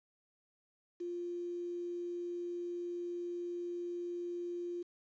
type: tone with quantisation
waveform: sine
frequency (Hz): 349.2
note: F4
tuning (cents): 0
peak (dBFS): -37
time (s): 1-4.83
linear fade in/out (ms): 10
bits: 10
effects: resampled to 16000 Hz